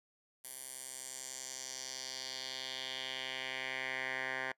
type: tone with band-pass filter sweep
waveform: 10% pulse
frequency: 130.81 Hz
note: C3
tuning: in tune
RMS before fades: -42 dBFS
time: 0.44-4.52 s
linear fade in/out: 5 ms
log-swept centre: 11000 to 1600 Hz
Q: 2.5
effects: noise-tail reverb RT60 0.1 s tail -23 dB re dry